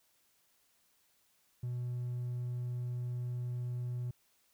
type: tone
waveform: triangle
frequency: 122.8 Hz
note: B2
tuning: 9 cents flat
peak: -32 dBFS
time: 1.63-4.11 s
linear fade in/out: 5 ms
effects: tanh soft clip ceiling -29 dBFS + white hiss -72 dBFS RMS until 4.53 s